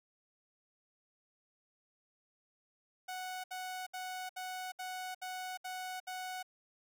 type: tone bursts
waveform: sawtooth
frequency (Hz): 740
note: F#5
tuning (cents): 0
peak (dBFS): -36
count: 8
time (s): 3.08-6.429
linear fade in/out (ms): 10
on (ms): 360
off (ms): 67
effects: none